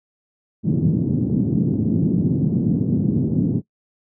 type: band-pass noise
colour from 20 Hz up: pink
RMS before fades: -19 dBFS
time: 0.63-3.62 s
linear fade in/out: 50 ms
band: 130 to 280 Hz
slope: 24 dB/octave
effects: noise-tail reverb RT60 0.1 s tail -21 dB re dry